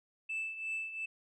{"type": "tone with tremolo", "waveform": "sine", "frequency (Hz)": 2637, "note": "E7", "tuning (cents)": 0, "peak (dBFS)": -31, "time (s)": [0.29, 1.06], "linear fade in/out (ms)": 10, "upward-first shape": "triangle", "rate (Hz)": 2.8, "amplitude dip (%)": 75, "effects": ["tanh soft clip ceiling -32 dBFS"]}